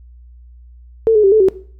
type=tone with pitch steps; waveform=sine; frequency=448.1 / 424.5 / 389.6 / 435.2 / 380.1 Hz; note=A4 / G#4 / G4 / A4 / F#4; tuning=+32 / +38 / -11 / -19 / +47 cents; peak=-7 dBFS; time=1.07-1.485 s; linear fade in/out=0 ms; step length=83 ms; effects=noise-tail reverb RT60 0.5 s tail -18 dB re dry + added 60 Hz sine -38 dBFS peak until 1.79 s